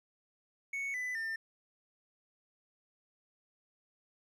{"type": "tone with pitch steps", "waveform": "triangle", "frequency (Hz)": [2217, 1998.1, 1800.8], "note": ["C#7", "B6", "A6"], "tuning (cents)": [0, 20, 40], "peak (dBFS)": -33, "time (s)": [0.73, 1.36], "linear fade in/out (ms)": 5, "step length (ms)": 210, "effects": []}